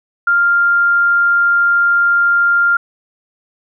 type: tone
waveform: sine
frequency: 1396.9 Hz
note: F6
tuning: in tune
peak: -9 dBFS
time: 0.27-2.77 s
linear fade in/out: 5 ms
effects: none